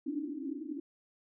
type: band-pass noise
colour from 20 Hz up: white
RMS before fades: -38 dBFS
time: 0.06-0.8 s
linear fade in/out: 10 ms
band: 270 to 320 Hz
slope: 96 dB/octave
effects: none